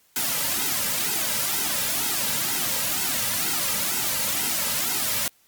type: noise with flanger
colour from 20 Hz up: white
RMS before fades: -25 dBFS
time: 0.16-5.28 s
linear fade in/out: 2 ms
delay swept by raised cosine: 1.7 to 2.8 ms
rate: 2.1 Hz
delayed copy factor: -0.9
effects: white hiss -61 dBFS RMS until 5.47 s + Opus 48 kbps